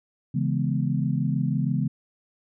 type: chord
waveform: sine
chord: C# minor seventh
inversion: none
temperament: equal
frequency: 138.59 / 164.81 / 207.7 / 246.9 Hz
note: C#3 / E3 / G#3 / B3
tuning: 0 / 0 / 0 / 0 cents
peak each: -25 / -27 / -29 / -30 dBFS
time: 0.34-1.88 s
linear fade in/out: 10 ms
effects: none